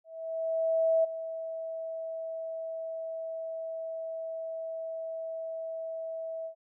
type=tone with ADSR envelope; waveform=sine; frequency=651 Hz; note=E5; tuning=22 cents flat; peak=-21 dBFS; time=0.04-6.55 s; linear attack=1000 ms; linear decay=12 ms; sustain=-13 dB; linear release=94 ms; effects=none